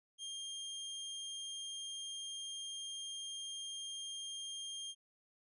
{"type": "tone", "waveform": "sawtooth", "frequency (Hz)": 3206, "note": "G7", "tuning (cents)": 38, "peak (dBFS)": -39, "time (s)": [0.18, 4.95], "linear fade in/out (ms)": 50, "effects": ["resampled to 24000 Hz"]}